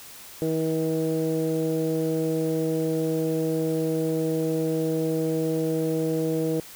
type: tone with low-pass filter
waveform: 15% pulse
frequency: 160 Hz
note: D#3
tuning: 49 cents sharp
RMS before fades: -25 dBFS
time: 0.42-6.6 s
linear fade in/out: 0 ms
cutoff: 450 Hz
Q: 2.4
effects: white hiss -44 dBFS RMS until 6.75 s